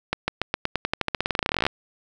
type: accelerating click train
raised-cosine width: 0.3 ms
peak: -6 dBFS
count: 28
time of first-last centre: 0.13-1.666 s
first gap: 150 ms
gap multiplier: 0.91
effects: none